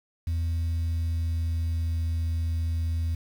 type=tone with pitch glide; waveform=sine; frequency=83 to 82.47 Hz; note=E2 to E2; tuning=+12 to +1 cents; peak=-22 dBFS; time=0.27-3.15 s; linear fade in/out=5 ms; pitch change=-11 cents; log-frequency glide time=0.53-2 s; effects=tanh soft clip ceiling -23 dBFS + 8-bit